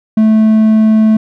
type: tone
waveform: triangle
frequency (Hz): 218.3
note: A3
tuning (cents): -13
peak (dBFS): -3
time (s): 0.17-1.17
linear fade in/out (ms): 5
effects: none

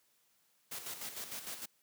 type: noise with tremolo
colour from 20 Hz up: white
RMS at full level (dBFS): -42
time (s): 0.71-1.66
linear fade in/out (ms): 10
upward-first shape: square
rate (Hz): 6.6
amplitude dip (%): 55
effects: white hiss -73 dBFS RMS until 1.82 s + high-pass 100 Hz 12 dB/octave

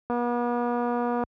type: click train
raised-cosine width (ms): 1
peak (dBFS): -15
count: 275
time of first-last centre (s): 0.1-1.237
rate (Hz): 241
effects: high-pass 60 Hz 12 dB/octave

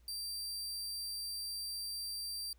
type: tone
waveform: sawtooth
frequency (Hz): 4699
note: D8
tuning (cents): 0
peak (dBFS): -36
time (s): 0.08-2.53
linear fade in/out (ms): 2
effects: added 60 Hz sine -61 dBFS peak until 2.58 s + pink hiss -74 dBFS RMS until 2.58 s

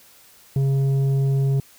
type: tone with tanh clipping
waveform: triangle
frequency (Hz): 136.5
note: C#3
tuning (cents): -26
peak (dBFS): -18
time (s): 0.56-1.6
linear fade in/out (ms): 2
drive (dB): 11
effects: white hiss -51 dBFS RMS until 1.78 s

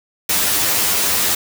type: noise with comb filter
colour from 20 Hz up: white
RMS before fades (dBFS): -17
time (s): 0.29-1.35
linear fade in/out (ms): 5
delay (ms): 9.9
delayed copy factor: +1
effects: none

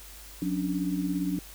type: tone cluster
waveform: sine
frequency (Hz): 181.2 / 276 / 293.4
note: F#3 / C#4 / D4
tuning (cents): -36 / -7 / -2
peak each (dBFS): -30 / -33 / -30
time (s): 0.42-1.39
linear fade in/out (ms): 2
effects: added 50 Hz sine -48 dBFS peak until 1.54 s + white hiss -48 dBFS RMS until 1.54 s

